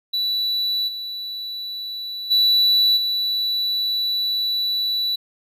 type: tone with level steps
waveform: triangle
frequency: 3951 Hz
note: B7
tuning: in tune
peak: -18 / -26 / -12 / -18 dBFS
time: 0.13-5.16 s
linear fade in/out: 10 ms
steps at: 0.87 / 2.3 / 2.96 s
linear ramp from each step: 20 ms
effects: none